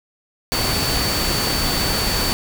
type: tone in noise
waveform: sine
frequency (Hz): 4500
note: C#8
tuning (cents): +25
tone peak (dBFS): -24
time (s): 0.52-2.33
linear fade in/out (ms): 0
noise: pink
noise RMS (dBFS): -21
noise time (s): 0.52-2.33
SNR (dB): -6
effects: none